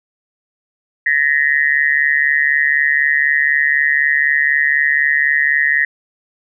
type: tone with amplitude modulation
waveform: sine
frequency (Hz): 1864.7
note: A#6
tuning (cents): 0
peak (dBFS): -7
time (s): 1.06-5.85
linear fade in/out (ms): 5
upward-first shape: sine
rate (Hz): 144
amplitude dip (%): 100
effects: none